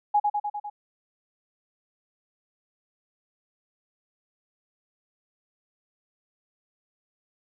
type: tone with echo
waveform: sine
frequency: 830 Hz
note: G#5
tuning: 1 cent flat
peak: -17 dBFS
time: 0.14-0.2 s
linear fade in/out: 10 ms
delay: 100 ms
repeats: 5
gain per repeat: -3 dB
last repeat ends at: 0.7 s
effects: none